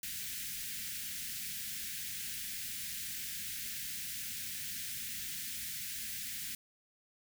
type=band-stop noise; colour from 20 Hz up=white; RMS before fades=-41 dBFS; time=0.03-6.55 s; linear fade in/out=2 ms; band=250 to 1600 Hz; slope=48 dB/octave; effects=none